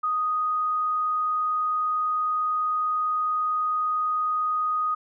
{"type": "tone", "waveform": "sine", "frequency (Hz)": 1244.5, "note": "D#6", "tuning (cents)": 0, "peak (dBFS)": -22, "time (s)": [0.03, 4.95], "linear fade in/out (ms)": 10, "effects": []}